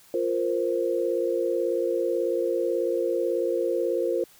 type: chord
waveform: sine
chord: F suspended fourth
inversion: none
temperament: just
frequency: 349.2 / 465.6 / 523.8 Hz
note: F4 / Bb4 / C5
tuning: 0 / -2 / +2 cents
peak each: -27 dBFS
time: 0.14-4.24 s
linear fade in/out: 2 ms
effects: white hiss -55 dBFS RMS until 4.39 s